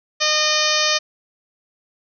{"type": "harmonic tone with a mistuned harmonic", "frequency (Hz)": 611, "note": "D#5", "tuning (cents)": -32, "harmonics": [1, 2, 3, 4, 5, 6, 7, 8, 9, 10], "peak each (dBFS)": [-25, -25, -25, -25, -25, -25, -25, -25, -25, -25], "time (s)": [0.2, 0.99], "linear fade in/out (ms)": 20, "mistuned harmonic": 7, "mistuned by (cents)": 18, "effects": []}